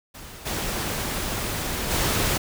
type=noise with level steps; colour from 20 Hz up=pink; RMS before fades=-41 / -28 / -23 dBFS; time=0.14-2.38 s; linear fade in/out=10 ms; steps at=0.45 / 1.9 s; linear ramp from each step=20 ms; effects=none